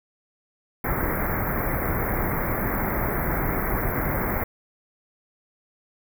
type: band-stop noise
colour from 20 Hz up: pink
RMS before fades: -25 dBFS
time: 0.84-4.44 s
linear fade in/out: 5 ms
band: 2200 to 12000 Hz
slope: 96 dB/octave
effects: none

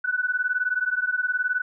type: beating tone pair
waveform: sine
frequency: 1480 / 1499 Hz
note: F#6 / F#6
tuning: 0 / +22 cents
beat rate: 19 Hz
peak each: -25 dBFS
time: 0.04-1.62 s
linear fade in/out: 10 ms
effects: none

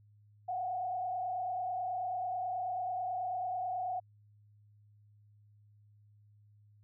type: tone with frequency modulation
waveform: sine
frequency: 732 Hz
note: F#5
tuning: 19 cents flat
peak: -33 dBFS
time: 0.48-4 s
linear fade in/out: 10 ms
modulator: 29.2 Hz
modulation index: 0.94
effects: added 104 Hz sine -60 dBFS peak until 6.83 s

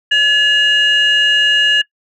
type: tone pair together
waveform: sine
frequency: 1703 / 2854 Hz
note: G#6 / F7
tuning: +43 / +37 cents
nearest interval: major sixth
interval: 894 cents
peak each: -10 dBFS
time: 0.11-1.82 s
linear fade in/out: 10 ms
effects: noise-tail reverb RT60 0.1 s tail -22 dB re dry + tanh soft clip ceiling -5 dBFS

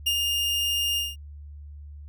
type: tone with ADSR envelope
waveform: 40% pulse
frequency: 2826 Hz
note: F7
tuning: 20 cents sharp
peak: -19 dBFS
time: 0.06-1.16 s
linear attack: 10 ms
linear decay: 67 ms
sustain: -3 dB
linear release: 190 ms
effects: added 73 Hz sine -39 dBFS peak until 2.08 s

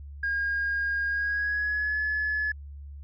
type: tone with pitch glide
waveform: sine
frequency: 1624 to 1711.6 Hz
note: G#6 to A6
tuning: -39 to -48 cents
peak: -24 dBFS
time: 0.23-2.52 s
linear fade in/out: 5 ms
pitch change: +91 cents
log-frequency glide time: 1.07-1.99 s
effects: tanh soft clip ceiling -21 dBFS + added 71 Hz sine -39 dBFS peak until 3.03 s

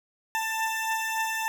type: beating tone pair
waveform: 20% pulse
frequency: 888 / 891.5 Hz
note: A5 / A5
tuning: +16 / +22 cents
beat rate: 3.5 Hz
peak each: -23 / -29 dBFS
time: 0.35-1.48 s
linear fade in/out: 0 ms
effects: none

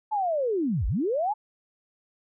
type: linear two-way sweep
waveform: sine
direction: down then up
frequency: 880 to 39.13 to 880 Hz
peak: -23 dBFS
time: 0.11-1.34 s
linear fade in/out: 20 ms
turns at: 0.87 s
effects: none

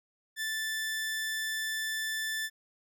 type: tone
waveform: sawtooth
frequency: 1760 Hz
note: A6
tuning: in tune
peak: -28 dBFS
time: 0.36-2.5 s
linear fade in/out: 50 ms
effects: none

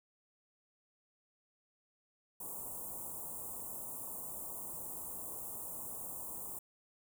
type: band-stop noise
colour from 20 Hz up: white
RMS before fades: -44 dBFS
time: 2.4-6.59 s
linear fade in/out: 5 ms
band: 1100 to 7700 Hz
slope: 48 dB/octave
effects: none

